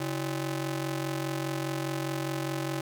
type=ring-modulated tone; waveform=sawtooth; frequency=233.1 Hz; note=A#3; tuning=in tune; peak=-23 dBFS; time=0-2.81 s; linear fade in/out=5 ms; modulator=94.1 Hz; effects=none